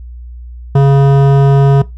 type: tone with hard clipping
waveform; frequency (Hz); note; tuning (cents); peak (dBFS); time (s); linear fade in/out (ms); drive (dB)
sine; 138.59; C#3; 0; -6; 0.75-1.82; 5; 14
effects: noise-tail reverb RT60 0.2 s tail -19 dB re dry + added 60 Hz sine -26 dBFS peak until 1.97 s